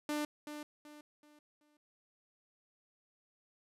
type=tone with echo; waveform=sawtooth; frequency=298 Hz; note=D4; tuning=25 cents sharp; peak=-30 dBFS; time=0.09-0.25 s; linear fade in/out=2 ms; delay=380 ms; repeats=4; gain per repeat=-9 dB; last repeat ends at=1.77 s; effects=resampled to 32000 Hz